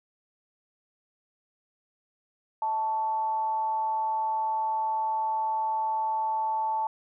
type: tone with frequency modulation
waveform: sine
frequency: 880 Hz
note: A5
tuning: in tune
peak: -25 dBFS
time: 2.62-6.87 s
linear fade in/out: 2 ms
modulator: 238 Hz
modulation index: 0.27
effects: none